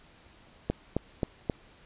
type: click train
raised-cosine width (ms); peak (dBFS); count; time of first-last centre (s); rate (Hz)
2; -13; 4; 0.7-1.498; 3.76
effects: pink hiss -57 dBFS RMS until 1.85 s + resampled to 8000 Hz